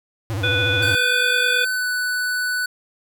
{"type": "tone with vibrato", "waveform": "square", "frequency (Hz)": 103.83, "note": "G#2", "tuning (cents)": 0, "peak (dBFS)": -23, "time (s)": [0.3, 0.95], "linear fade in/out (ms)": 0, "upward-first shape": "sine", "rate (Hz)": 14, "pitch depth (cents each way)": 190}
{"type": "harmonic tone", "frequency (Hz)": 493.9, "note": "B4", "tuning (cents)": 0, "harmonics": [1, 3, 5, 7], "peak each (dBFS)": [-27, -21, -24, -23], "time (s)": [0.43, 1.65], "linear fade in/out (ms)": 10}
{"type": "tone with pitch glide", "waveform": "square", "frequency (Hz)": [1531, 1490.9], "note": ["G6", "F#6"], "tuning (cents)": [-41, 13], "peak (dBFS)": -21, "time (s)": [0.82, 2.66], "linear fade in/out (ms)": 5, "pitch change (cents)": -46, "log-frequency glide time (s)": [1.54, 1.86]}
{"effects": []}